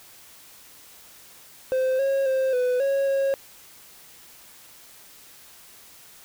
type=tone with pitch steps; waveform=triangle; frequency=519 / 545 / 527 / 498.9 / 550 / 546 Hz; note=C5 / C#5 / C5 / B4 / C#5 / C#5; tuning=-14 / -29 / +12 / +17 / -14 / -26 cents; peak=-18 dBFS; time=1.72-3.34 s; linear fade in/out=0 ms; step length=270 ms; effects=white hiss -49 dBFS RMS until 6.24 s